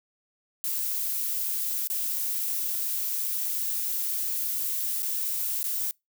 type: noise with dropouts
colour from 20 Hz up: violet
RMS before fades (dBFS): -29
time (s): 0.64-5.91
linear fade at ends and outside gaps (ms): 0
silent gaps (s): 1.873-1.901 / 5.022-5.029 / 5.63-5.641
effects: noise-tail reverb RT60 0.2 s tail -26 dB re dry